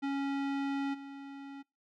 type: tone with level steps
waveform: square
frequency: 277.2 Hz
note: C#4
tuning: in tune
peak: -32 / -44 dBFS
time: 0.02-1.63 s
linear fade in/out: 20 ms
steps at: 0.93 s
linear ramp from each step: 20 ms
effects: noise-tail reverb RT60 0.3 s tail -26 dB re dry + low-pass 3000 Hz 12 dB/octave